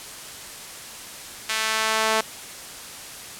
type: tone with high-pass filter sweep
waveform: sawtooth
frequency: 220 Hz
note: A3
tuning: in tune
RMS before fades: -23 dBFS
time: 1.49-2.21 s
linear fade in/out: 5 ms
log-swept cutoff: 1900 to 660 Hz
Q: 0.86
effects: white hiss -38 dBFS RMS until 3.39 s + low-pass 11000 Hz 12 dB/octave